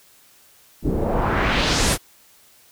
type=noise with low-pass filter sweep; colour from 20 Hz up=pink; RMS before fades=-20 dBFS; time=0.82-1.98 s; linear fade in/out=50 ms; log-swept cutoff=270 to 12000 Hz; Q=1.6; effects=white hiss -53 dBFS RMS until 2.71 s